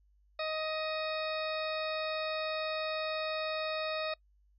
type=harmonic tone with a mistuned harmonic; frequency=626 Hz; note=D#5; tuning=10 cents sharp; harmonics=1 / 2 / 3 / 4 / 6 / 7 / 8; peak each=-35 / -40 / -45 / -42 / -42 / -47 / -49 dBFS; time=0.39-4.14 s; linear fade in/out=5 ms; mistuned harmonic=8; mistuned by=+35 cents; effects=noise-tail reverb RT60 0.1 s tail -23 dB re dry + added 50 Hz sine -64 dBFS peak until 4.58 s